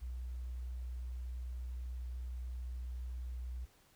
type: tone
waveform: sine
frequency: 61.74 Hz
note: B1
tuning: in tune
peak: -39 dBFS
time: 0.01-3.66 s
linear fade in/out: 20 ms
effects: pink hiss -67 dBFS RMS until 3.95 s